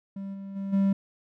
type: tone with level steps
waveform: triangle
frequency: 196 Hz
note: G3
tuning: in tune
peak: -31 / -34 / -28 / -18 dBFS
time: 0.16-0.93 s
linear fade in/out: 5 ms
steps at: 0.33 / 0.55 / 0.72 s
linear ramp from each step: 20 ms
effects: none